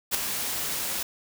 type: noise with ADSR envelope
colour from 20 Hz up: white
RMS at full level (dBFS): -22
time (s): 0.11-1.03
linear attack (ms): 36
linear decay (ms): 4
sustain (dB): -8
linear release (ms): 4
effects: none